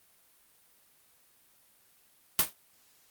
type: noise with exponential decay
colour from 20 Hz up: white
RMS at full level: -19 dBFS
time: 2.39-2.53 s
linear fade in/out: 2 ms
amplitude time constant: 29 ms
effects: white hiss -64 dBFS RMS until 3.1 s + Opus 32 kbps

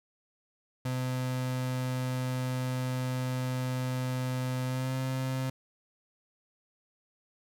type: tone with pitch glide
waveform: 35% pulse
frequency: 127.7 to 130.91 Hz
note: C3 to C3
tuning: -42 to +1 cents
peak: -28 dBFS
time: 0.85-5.5 s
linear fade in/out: 5 ms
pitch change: +43 cents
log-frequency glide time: 4.64-4.95 s
effects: none

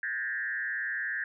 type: tone with frequency modulation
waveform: sine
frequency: 1720 Hz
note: A6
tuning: 40 cents flat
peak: -30 dBFS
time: 0.03-1.24 s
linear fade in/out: 2 ms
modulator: 123 Hz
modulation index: 1.3
effects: none

